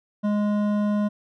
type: tone with hard clipping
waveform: sine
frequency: 207.7 Hz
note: G#3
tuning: in tune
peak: -22 dBFS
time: 0.23-1.09 s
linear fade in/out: 20 ms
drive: 11 dB
effects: none